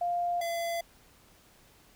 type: tone pair in turn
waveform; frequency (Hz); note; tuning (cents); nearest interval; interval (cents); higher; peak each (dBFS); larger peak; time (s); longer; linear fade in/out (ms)
sine / square; 700 / 678.5; F5 / E5; +4 / +50; minor second; 54; first; -27 / -31; first; 0.01-0.41 / 0.41-0.81; neither; 5
effects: pink hiss -60 dBFS RMS until 1.95 s